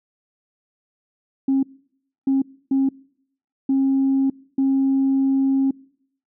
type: tone bursts at uneven times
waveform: sine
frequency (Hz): 270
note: C#4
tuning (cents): -45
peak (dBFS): -14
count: 5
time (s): 1.48-1.63 / 2.27-2.42 / 2.71-2.89 / 3.69-4.3 / 4.58-5.71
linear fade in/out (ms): 5
effects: noise-tail reverb RT60 0.7 s tail -25 dB re dry + tanh soft clip ceiling -12 dBFS